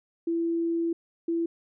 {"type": "tone pair in turn", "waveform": "sine", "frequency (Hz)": [334.6, 334.6], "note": ["E4", "E4"], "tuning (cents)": [26, 26], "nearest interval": "unison", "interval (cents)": 0, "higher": "neither", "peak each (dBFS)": -24, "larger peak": "neither", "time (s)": [[0.27, 0.93], [1.28, 1.46]], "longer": "first", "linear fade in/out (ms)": 5, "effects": []}